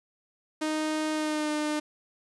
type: tone with pitch glide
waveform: sawtooth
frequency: 309.9 to 301.8 Hz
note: D#4 to D4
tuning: -7 to +47 cents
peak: -23 dBFS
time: 0.61-1.8 s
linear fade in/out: 10 ms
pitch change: -46 cents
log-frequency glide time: 1.12-1.51 s
effects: resampled to 24000 Hz + 9-bit